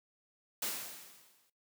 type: noise with exponential decay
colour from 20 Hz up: white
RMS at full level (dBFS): -34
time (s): 0.62-1.5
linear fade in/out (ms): 5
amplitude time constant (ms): 190
effects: noise-tail reverb RT60 0.2 s tail -19 dB re dry + high-pass 150 Hz 12 dB/octave